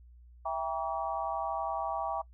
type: chord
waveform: sine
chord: E diminished seventh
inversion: none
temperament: just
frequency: 659.3 / 791.1 / 949.3 / 1139.2 Hz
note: E5 / G5 / Bb5 / Db6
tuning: 0 / +16 / +31 / +47 cents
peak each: -36 / -35 / -37 / -37 dBFS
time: 0.45-2.22 s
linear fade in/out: 10 ms
effects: noise-tail reverb RT60 0.1 s tail -23 dB re dry + added 60 Hz sine -52 dBFS peak until 2.33 s